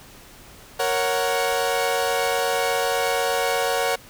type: chord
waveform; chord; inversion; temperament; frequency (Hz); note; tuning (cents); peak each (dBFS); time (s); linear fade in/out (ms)
sawtooth; F# major; first; equal; 466.2 / 554.4 / 740; A#4 / C#5 / F#5; 0 / 0 / 0; -21; 0.79-3.96; 10
effects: pink hiss -46 dBFS RMS until 4.09 s